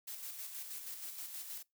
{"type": "noise with tremolo", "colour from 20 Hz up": "blue", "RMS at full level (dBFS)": -44, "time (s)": [0.07, 1.63], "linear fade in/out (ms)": 10, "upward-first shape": "square", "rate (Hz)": 6.3, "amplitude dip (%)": 40, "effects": ["noise-tail reverb RT60 0.2 s tail -23 dB re dry"]}